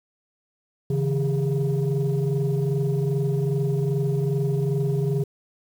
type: tone cluster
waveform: sine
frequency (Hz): 139.2 / 161.7 / 406.6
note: C#3 / E3 / G#4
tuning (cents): +8 / -33 / -37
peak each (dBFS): -21 / -25 / -25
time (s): 0.9-5.24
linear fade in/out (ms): 5
effects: tanh soft clip ceiling -16 dBFS + 8-bit